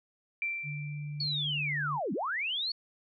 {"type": "tone with exponential decay", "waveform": "sine", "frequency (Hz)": 2349, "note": "D7", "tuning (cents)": 0, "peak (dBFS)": -28, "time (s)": [0.42, 1.48], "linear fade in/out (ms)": 1, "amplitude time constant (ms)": 230}
{"type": "tone", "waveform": "sine", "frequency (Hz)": 147.2, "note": "D3", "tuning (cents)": 4, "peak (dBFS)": -35, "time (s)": [0.63, 2], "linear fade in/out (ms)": 50}
{"type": "linear two-way sweep", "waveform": "sine", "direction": "down then up", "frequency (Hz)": [4478, 167.9, 4478], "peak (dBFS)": -30, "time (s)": [1.2, 2.72], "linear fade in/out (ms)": 5, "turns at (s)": 2.13}
{"effects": []}